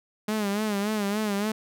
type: tone with vibrato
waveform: sawtooth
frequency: 207.7 Hz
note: G#3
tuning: in tune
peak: -21 dBFS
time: 0.28-1.52 s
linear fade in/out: 5 ms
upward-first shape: sine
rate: 3.5 Hz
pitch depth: 82 cents each way
effects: none